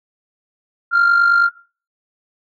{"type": "tone with amplitude modulation", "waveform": "sine", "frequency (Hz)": 1393, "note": "F6", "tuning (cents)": -5, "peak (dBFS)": -6, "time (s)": [0.91, 1.5], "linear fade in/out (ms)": 50, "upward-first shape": "sine", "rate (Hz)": 49.4, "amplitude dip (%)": 60, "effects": ["noise-tail reverb RT60 0.4 s tail -20 dB re dry", "tanh soft clip ceiling -7 dBFS"]}